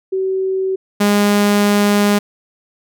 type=tone pair in turn; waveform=sine / sawtooth; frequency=380.2 / 205 Hz; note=F#4 / G#3; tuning=+47 / -22 cents; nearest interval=major seventh; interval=1069 cents; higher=first; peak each=-15 / -7 dBFS; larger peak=second; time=0.12-0.76 / 1-2.19 s; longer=second; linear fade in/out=10 ms; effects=none